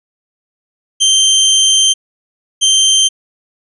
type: tone pair in turn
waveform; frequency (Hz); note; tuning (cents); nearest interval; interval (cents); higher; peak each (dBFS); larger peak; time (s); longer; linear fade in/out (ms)
25% pulse; 3136 / 3136; G7 / G7; 0 / 0; unison; 0; neither; -4; neither; 1-1.94 / 2.61-3.09; first; 20
effects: resampled to 24000 Hz